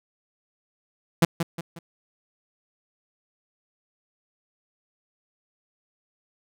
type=tone with echo; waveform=sawtooth; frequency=168.1 Hz; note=E3; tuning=34 cents sharp; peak=-10 dBFS; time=1.22-1.25 s; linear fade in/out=5 ms; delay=180 ms; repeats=3; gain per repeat=-8 dB; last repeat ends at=1.79 s; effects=none